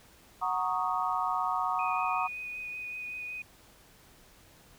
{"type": "chord", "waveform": "sine", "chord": "D# minor seventh", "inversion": "first", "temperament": "equal", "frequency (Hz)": [740, 932.3, 1108.7, 1244.5], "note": ["F#5", "A#5", "C#6", "D#6"], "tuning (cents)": [0, 0, 0, 0], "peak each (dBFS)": -33, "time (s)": [0.41, 2.28], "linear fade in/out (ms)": 20}
{"type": "tone with vibrato", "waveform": "sine", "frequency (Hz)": 2484, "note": "D#7", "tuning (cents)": -3, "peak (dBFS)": -36, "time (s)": [1.79, 3.42], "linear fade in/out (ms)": 2, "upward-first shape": "sine", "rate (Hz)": 5.3, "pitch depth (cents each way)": 14}
{"effects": ["pink hiss -58 dBFS RMS until 4.78 s"]}